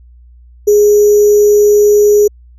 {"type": "tone with sample-and-hold", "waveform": "sine", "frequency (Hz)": 415.3, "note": "G#4", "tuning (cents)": 0, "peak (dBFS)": -4, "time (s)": [0.67, 2.28], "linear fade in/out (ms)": 10, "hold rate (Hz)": 6300, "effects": ["added 60 Hz sine -37 dBFS peak until 2.58 s", "resampled to 32000 Hz"]}